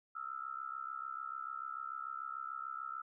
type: tone with amplitude modulation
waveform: sine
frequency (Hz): 1318.5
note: E6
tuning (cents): 0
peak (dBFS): -36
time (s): 0.15-3.02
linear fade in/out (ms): 10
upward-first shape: sine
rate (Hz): 66.8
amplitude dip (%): 95
effects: none